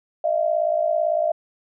sine tone pair together, 620 / 677.9 Hz, D#5 / E5, -6 / +48 cents, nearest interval major second, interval 154 cents, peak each -21 dBFS, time 0.24-1.32 s, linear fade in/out 5 ms, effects none

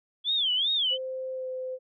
sine tone with vibrato, 3322 Hz, G#7, in tune, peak -23 dBFS, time 0.24-0.98 s, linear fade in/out 50 ms, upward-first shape sine, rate 2.6 Hz, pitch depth 210 cents each way
sine tone with pitch glide, 520 to 514.3 Hz, C5 to C5, -11 to -30 cents, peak -31 dBFS, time 0.9-1.79 s, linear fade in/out 50 ms, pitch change -19 cents, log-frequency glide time 1.33-1.48 s
effects none

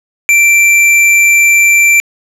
square tone, 2349 Hz, D7, in tune, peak -5 dBFS, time 0.29-2 s, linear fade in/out 0 ms, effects low-pass 11000 Hz 12 dB/octave

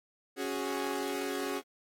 sawtooth chord, C# suspended fourth, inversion none, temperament equal, 277.2 / 370 / 415.3 Hz, C#4 / F#4 / G#4, 0 / 0 / 0 cents, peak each -33 dBFS, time 0.36-1.62 s, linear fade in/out 50 ms, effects AAC 64 kbps

